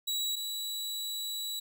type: tone pair in turn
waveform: sawtooth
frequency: 3895 / 3915 Hz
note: B7 / B7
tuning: -25 / -16 cents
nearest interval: unison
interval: 9 cents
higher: second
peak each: -27 / -31 dBFS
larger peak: first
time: 0.07-0.36 / 0.36-1.6 s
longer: second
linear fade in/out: 10 ms
effects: none